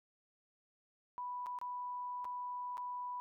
sine tone with dropouts, 987 Hz, B5, 1 cent flat, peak -39 dBFS, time 1.18-3.2 s, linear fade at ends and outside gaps 0 ms, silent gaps 1.461-1.467 / 1.588-1.614 / 2.245-2.252 / 2.771-2.779 s, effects none

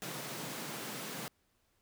pink high-pass noise, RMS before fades -42 dBFS, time 0.02-1.28 s, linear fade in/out 0 ms, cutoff 120 Hz, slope 96 dB/octave, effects pink hiss -75 dBFS RMS until 1.81 s

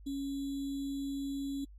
sine tone with sample-and-hold, 277.2 Hz, C#4, in tune, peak -34 dBFS, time 0.06-1.65 s, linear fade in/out 10 ms, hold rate 3675 Hz, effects added 50 Hz sine -50 dBFS peak until 1.78 s + AAC 48 kbps

